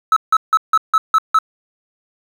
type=tone bursts; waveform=triangle; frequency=1300 Hz; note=E6; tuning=24 cents flat; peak=-6 dBFS; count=7; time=0.12-1.388 s; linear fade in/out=2 ms; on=44 ms; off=160 ms; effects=tanh soft clip ceiling -2 dBFS + 7-bit